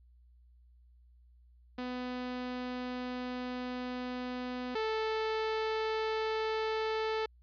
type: tone pair in turn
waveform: sawtooth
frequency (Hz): 250 / 439.1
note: B3 / A4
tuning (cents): +21 / -4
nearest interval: minor seventh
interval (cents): 975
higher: second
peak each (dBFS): -32 / -27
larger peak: second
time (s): 1.78-4.75 / 4.75-7.26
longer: first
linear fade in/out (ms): 5
effects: added 60 Hz sine -58 dBFS peak until 7.42 s + resampled to 11025 Hz